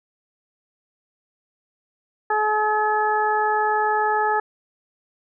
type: harmonic tone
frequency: 426.7 Hz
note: G#4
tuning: 47 cents sharp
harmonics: 1 / 2 / 3 / 4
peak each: -25 / -20 / -26 / -26 dBFS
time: 2.3-4.4 s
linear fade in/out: 5 ms
effects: none